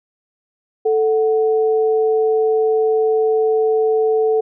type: tone pair together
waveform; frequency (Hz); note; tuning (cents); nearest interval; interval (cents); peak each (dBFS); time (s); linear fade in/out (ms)
sine; 440 / 740; A4 / F#5; 0 / 0; major sixth; 900; -13 / -24; 0.85-4.41; 10
effects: none